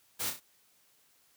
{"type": "noise with echo", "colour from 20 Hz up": "white", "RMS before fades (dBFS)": -34, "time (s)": [0.19, 0.31], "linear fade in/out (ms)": 20, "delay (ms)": 31, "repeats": 3, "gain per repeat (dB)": -6, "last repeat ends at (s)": 0.403, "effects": ["white hiss -67 dBFS RMS until 1.36 s", "high-pass 60 Hz 12 dB/octave"]}